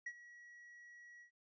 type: tone with ADSR envelope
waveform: triangle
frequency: 1920 Hz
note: B6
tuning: 49 cents flat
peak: -38 dBFS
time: 0.06-1.31 s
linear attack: 7 ms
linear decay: 55 ms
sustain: -16 dB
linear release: 100 ms
effects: resampled to 16000 Hz